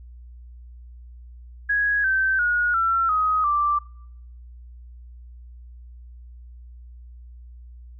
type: tone with pitch steps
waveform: sine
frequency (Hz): 1661 / 1549.8 / 1446 / 1349.2 / 1258.8 / 1174.5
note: G#6 / G6 / F#6 / E6 / D#6 / D6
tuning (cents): 0 / -20 / -40 / +40 / +20 / 0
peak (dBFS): -18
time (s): 1.69-3.79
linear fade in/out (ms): 10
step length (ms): 350
effects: noise-tail reverb RT60 0.8 s tail -25 dB re dry + added 60 Hz sine -40 dBFS peak until 7.99 s